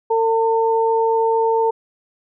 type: tone pair together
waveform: sine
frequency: 452.2 / 902.2 Hz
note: A4 / A5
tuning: +47 / +43 cents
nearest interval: octave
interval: 1196 cents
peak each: -16 / -18 dBFS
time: 0.1-1.71 s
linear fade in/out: 10 ms
effects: none